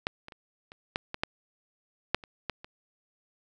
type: clicks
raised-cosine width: 0.3 ms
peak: -11 / -27 / -30 / -30 / -12 / -18 / -11 / -7 / -29 / -15 / -27 dBFS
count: 11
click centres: 0.069 / 0.284 / 0.322 / 0.719 / 0.959 / 1.144 / 1.235 / 2.146 / 2.238 / 2.497 / 2.645 s
effects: none